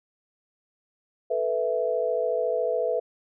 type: chord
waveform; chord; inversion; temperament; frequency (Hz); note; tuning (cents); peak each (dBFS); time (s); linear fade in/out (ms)
sine; A suspended second; none; equal; 440 / 493.9 / 659.3; A4 / B4 / E5; 0 / 0 / 0; -29 / -26 / -27; 1.3-3; 10
effects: none